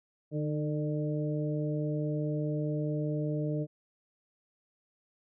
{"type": "harmonic tone with a mistuned harmonic", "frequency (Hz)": 150, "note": "D3", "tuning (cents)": 37, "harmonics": [1, 2, 3, 4], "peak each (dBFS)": [-31, -35, -38, -39], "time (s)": [0.31, 3.67], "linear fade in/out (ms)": 50, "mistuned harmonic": 2, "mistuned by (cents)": 27, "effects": []}